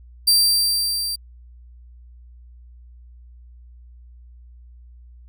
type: tone with level ramp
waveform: sawtooth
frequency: 4700 Hz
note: D8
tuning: 1 cent sharp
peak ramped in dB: -9 to -21 dBFS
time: 0.27-1.16 s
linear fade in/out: 10 ms
effects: added 60 Hz sine -42 dBFS peak until 5.28 s